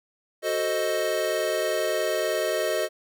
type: chord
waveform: square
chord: F# diminished seventh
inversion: none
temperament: equal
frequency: 370 / 440 / 523.3 / 622.3 Hz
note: F#4 / A4 / C5 / Eb5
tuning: 0 / 0 / 0 / 0 cents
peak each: -32 / -31 / -32 / -27 dBFS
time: 0.42-2.89 s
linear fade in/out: 50 ms
effects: none